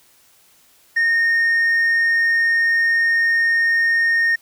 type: tone with hard clipping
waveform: triangle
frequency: 1841 Hz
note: A#6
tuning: 22 cents flat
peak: -13 dBFS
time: 0.96-4.36 s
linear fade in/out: 10 ms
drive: 1 dB
effects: white hiss -54 dBFS RMS until 4.41 s